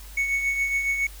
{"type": "tone with tremolo", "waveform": "triangle", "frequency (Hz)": 2217, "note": "C#7", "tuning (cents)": 0, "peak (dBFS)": -18, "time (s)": [0.17, 1.07], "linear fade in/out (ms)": 5, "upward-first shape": "triangle", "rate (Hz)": 7.2, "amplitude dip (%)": 55, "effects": ["added 50 Hz sine -40 dBFS peak until 1.2 s", "white hiss -47 dBFS RMS until 1.2 s"]}